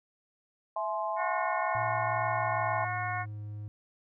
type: chord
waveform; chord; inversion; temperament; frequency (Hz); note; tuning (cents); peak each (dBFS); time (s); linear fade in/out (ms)
sine; E augmented; none; equal with one note detuned; 659.3 / 849 / 1046.5; E5 / G#5 / B#5; 0 / +38 / 0; -34; 0.76-2.85; 5
type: harmonic tone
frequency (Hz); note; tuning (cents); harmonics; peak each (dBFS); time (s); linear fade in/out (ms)
362.9; F#4; -34; 2 / 3 / 4 / 5 / 6; -35 / -37 / -38 / -39 / -40; 1.16-3.26; 50
type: tone with pitch glide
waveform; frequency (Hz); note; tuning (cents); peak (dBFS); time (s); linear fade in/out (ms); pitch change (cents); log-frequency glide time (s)
triangle; 114.3 to 104.81; A#2 to G#2; -34 to +16; -35; 1.75-3.68; 0; -150; 2.37-3.4
effects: none